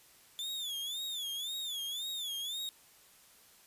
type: tone with vibrato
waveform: 40% pulse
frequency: 3487 Hz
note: A7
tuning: 16 cents flat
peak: -35 dBFS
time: 0.39-2.69 s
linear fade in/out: 0 ms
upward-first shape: sine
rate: 1.9 Hz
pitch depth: 140 cents each way
effects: white hiss -61 dBFS RMS until 3.66 s + resampled to 32000 Hz